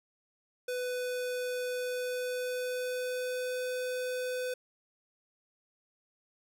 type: tone with pitch glide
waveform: square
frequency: 498.5 to 503.4 Hz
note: B4 to B4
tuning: +16 to +33 cents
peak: -33 dBFS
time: 0.68-4.54 s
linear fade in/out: 5 ms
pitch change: +17 cents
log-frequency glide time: 1.75-3.63 s
effects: none